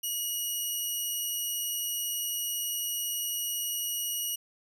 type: tone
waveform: 10% pulse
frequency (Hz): 2902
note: F#7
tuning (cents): -34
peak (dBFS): -22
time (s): 0.03-4.36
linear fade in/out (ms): 10
effects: none